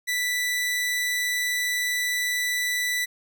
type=tone; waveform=sawtooth; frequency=1975.5 Hz; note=B6; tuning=in tune; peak=-20 dBFS; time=0.07-3.06 s; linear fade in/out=20 ms; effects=none